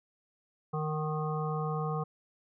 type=harmonic tone with a mistuned harmonic; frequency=154.5 Hz; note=D#3; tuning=12 cents flat; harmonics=1 / 3 / 5 / 7 / 8; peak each=-32 / -37 / -39 / -40 / -41 dBFS; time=0.73-2.04 s; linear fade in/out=10 ms; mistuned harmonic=5; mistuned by=-24 cents; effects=none